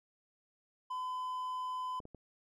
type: tone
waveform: triangle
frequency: 1013 Hz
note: B5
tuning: 44 cents sharp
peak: -34 dBFS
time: 0.9-2 s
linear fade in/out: 10 ms
type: clicks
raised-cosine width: 2 ms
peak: -36 dBFS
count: 3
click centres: 2.002 / 2.054 / 2.147 s
effects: none